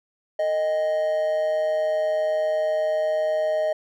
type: tone with amplitude modulation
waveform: triangle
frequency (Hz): 622.3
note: D#5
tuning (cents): 0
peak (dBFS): -16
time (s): 0.39-3.73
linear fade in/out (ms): 5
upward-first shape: sine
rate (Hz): 172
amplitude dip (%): 50
effects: none